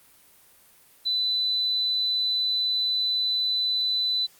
sine tone, 3998 Hz, B7, 20 cents sharp, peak -22 dBFS, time 1.05-4.27 s, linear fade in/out 20 ms, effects white hiss -56 dBFS RMS until 4.39 s + Opus 32 kbps

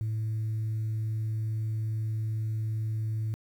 sine tone, 109.7 Hz, A2, 5 cents flat, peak -26 dBFS, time 0.01-3.34 s, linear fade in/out 0 ms, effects tanh soft clip ceiling -26 dBFS + 10-bit

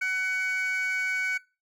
triangle tone pair together, 1500 / 2247 Hz, F#6 / C#7, +23 / +23 cents, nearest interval perfect fifth, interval 700 cents, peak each -25 dBFS, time 0.01-1.38 s, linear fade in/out 10 ms, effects noise-tail reverb RT60 0.3 s tail -23 dB re dry + tanh soft clip ceiling -21 dBFS

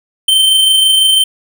square tone with amplitude modulation, 3107 Hz, G7, 16 cents flat, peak -6 dBFS, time 0.28-1.24 s, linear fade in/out 5 ms, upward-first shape sine, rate 26 Hz, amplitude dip 30%, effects none

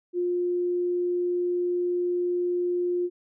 sine tone, 354.2 Hz, F4, 24 cents sharp, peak -23 dBFS, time 0.13-3.1 s, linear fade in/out 50 ms, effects none

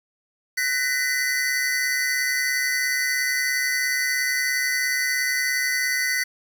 square tone cluster, 1502 / 1869 / 2006 / 4517 Hz, F#6 / A#6 / B6 / C#8, +26 / +4 / +26 / +32 cents, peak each -31 / -29 / -24 / -31 dBFS, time 0.57-6.24 s, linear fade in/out 10 ms, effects 8-bit

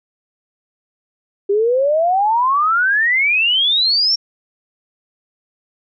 sine exponential sweep, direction up, 392 to 5580 Hz, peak -12 dBFS, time 1.49-4.16 s, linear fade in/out 10 ms, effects none

